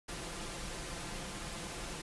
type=noise with comb filter; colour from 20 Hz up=pink; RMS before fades=-42 dBFS; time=0.08-2.02 s; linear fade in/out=10 ms; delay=5.8 ms; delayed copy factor=+0.5; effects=resampled to 24000 Hz